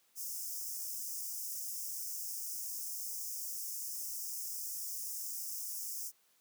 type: high-pass noise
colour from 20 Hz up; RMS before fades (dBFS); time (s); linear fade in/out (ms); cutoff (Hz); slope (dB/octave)
white; -41; 0.15-6.12; 50; 5100; 96
effects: white hiss -71 dBFS RMS until 6.4 s + high-pass 150 Hz 12 dB/octave